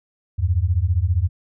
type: beating tone pair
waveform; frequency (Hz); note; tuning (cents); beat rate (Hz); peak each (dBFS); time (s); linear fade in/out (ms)
sine; 81 / 96; E2 / G2; -30 / -36; 15; -19; 0.38-1.29; 20
effects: none